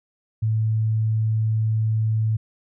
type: tone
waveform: sine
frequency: 110 Hz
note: A2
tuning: in tune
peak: -18 dBFS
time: 0.42-2.37 s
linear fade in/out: 10 ms
effects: none